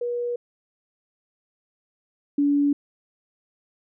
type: tone pair in turn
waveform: sine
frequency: 481.8 / 286.5 Hz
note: B4 / D4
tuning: -43 / -43 cents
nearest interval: major sixth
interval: 900 cents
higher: first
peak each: -24 / -17 dBFS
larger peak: second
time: 0.01-0.36 / 2.38-2.73 s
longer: neither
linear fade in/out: 5 ms
effects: none